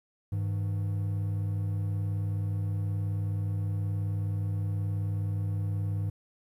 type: tone pair together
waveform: triangle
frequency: 101.05 / 160 Hz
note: G#2 / D#3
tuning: -47 / +49 cents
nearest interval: minor sixth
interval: 796 cents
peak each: -26 / -36 dBFS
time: 0.32-6.1 s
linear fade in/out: 5 ms
effects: 11-bit